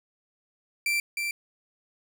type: tone with echo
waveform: 40% pulse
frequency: 2349 Hz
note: D7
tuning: in tune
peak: -23 dBFS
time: 0.86-1 s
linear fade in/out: 2 ms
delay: 310 ms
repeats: 1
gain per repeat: -4 dB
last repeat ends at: 1.31 s
effects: none